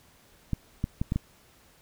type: clicks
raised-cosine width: 5 ms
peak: -14 dBFS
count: 5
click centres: 0.533 / 0.841 / 1.015 / 1.121 / 1.16 s
effects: pink hiss -59 dBFS RMS until 1.81 s